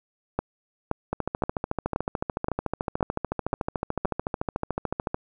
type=two click trains; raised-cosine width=1 ms; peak=-10 / -12 dBFS; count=8 / 56; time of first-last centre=0.39-4.055 / 1.13-5.145 s; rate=1.91 / 13.7 Hz; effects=none